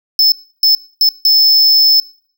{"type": "tone bursts at uneven times", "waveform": "square", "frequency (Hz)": 5250, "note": "E8", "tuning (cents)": -8, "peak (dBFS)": -7, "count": 4, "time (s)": [[0.19, 0.32], [0.63, 0.75], [1.01, 1.09], [1.25, 2]], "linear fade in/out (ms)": 2, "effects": ["noise-tail reverb RT60 0.6 s tail -25 dB re dry"]}